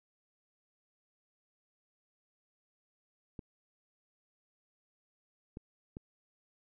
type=clicks; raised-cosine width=3 ms; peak=-30 dBFS; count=3; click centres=3.392 / 5.571 / 5.969 s; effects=none